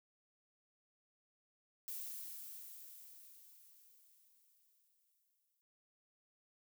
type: noise with exponential decay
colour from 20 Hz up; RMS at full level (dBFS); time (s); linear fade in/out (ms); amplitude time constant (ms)
violet; -44; 1.88-5.61; 0; 810
effects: none